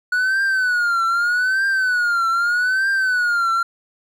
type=tone with vibrato; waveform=triangle; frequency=1463 Hz; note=F#6; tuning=20 cents flat; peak=-14 dBFS; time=0.12-3.63 s; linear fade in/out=5 ms; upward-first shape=triangle; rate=0.81 Hz; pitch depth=150 cents each way; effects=none